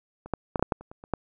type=clicks; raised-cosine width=1 ms; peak=-27 / -12 / -11 / -16 / -6 / -10 / -30 / -29 / -30 / -11 dBFS; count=10; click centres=0.26 / 0.337 / 0.558 / 0.595 / 0.626 / 0.722 / 0.81 / 0.915 / 1.039 / 1.137 s; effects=none